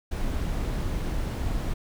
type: noise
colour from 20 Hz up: brown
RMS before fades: -28 dBFS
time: 0.11-1.74 s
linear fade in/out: 10 ms
effects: none